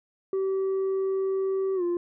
sine tone with pitch glide, 384.6 to 348.6 Hz, G4 to F4, -33 to -3 cents, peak -21 dBFS, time 0.33-1.97 s, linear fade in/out 2 ms, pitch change -170 cents, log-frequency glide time 1.75-1.83 s, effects tanh soft clip ceiling -23 dBFS

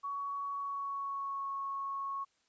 sine tone with pitch glide, 1122 to 1101.5 Hz, C#6 to C#6, +21 to -11 cents, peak -35 dBFS, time 0.03-2.25 s, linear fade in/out 20 ms, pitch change -32 cents, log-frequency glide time 0.55-1.49 s, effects white hiss -74 dBFS RMS until 2.48 s + resampled to 16000 Hz

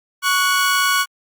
sawtooth tone pair together, 1117.6 / 1471 Hz, C#6 / F#6, +14 / -11 cents, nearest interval perfect fourth, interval 475 cents, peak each -14 dBFS, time 0.22-1.06 s, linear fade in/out 50 ms, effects Opus 48 kbps

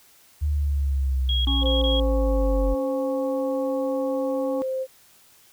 sine linear sweep, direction down, 75 to 46.25 Hz, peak -20 dBFS, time 0.41-2.75 s, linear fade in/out 20 ms
sine tone bursts, 3293 Hz, G#7, 15 cents flat, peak -24 dBFS, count 4, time 1.29-1.999 s, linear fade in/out 2 ms, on 160 ms, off 23 ms
harmonic tone, 276.3 Hz, C#4, 6 cents flat, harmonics 1 / 3 / 4, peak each -27 / -37 / -39 dBFS, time 1.47-4.62 s, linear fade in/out 0 ms
sine tone, 523.3 Hz, C5, in tune, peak -24 dBFS, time 1.61-4.87 s, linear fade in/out 50 ms
effects white hiss -55 dBFS RMS until 5.52 s

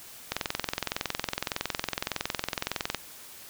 click train, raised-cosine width 0.2 ms, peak -10 dBFS, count 58, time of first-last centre 0.32-2.947 s, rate 21.7 Hz, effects white hiss -47 dBFS RMS until 3.49 s

